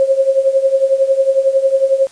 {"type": "tone with tremolo", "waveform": "sine", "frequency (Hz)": 538, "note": "C5", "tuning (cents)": 48, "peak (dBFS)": -6, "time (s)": [0, 2.07], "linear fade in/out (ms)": 0, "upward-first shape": "triangle", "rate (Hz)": 11, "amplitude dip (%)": 85, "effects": ["white hiss -43 dBFS RMS until 2.11 s", "resampled to 22050 Hz"]}